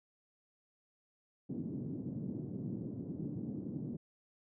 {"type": "band-pass noise", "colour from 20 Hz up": "white", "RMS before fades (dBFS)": -41, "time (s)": [1.49, 3.97], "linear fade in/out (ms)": 10, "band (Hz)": [120, 280], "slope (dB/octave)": 24, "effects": []}